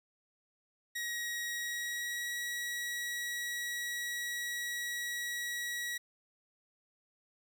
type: tone with pitch glide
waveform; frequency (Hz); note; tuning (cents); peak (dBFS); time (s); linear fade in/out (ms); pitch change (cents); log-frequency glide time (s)
sawtooth; 1899 to 1920; A#6 to B6; +32 to -49; -32; 0.95-5.98; 10; +19; 1.48-2.38
effects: 11-bit